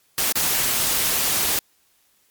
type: noise with dropouts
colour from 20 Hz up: white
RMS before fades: -21 dBFS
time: 0.18-1.59 s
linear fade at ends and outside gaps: 1 ms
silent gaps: 0.323-0.355 s
effects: white hiss -62 dBFS RMS until 2.3 s + MP3 96 kbps